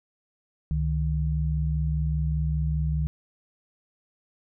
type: tone pair together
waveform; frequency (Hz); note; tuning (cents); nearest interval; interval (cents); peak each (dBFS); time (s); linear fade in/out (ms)
sine; 68.8 / 153.83; C#2 / D#3; -12 / -19; octave + major second; 1393; -25 / -26; 0.71-3.07; 0
effects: none